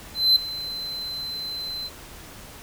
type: tone with ADSR envelope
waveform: triangle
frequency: 4066 Hz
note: B7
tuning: 50 cents sharp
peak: -11 dBFS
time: 0.14-1.9 s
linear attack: 220 ms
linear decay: 5 ms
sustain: -17 dB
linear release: 40 ms
effects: pink hiss -43 dBFS RMS until 2.62 s